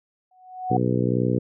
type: tone with exponential growth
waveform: sine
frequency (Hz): 740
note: F#5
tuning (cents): 0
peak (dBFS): -18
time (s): 0.31-0.77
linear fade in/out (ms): 5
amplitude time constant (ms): 100
type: harmonic tone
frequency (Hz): 61.74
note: B1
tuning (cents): 0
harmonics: 2 / 3 / 4 / 5 / 6 / 7 / 8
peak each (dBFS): -24 / -26 / -27 / -28 / -29 / -29 / -30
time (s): 0.7-1.39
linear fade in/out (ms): 10
effects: none